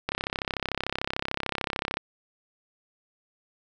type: click train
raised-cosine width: 0.3 ms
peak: -11 dBFS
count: 64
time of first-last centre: 0.09-1.971 s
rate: 33.5 Hz
effects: none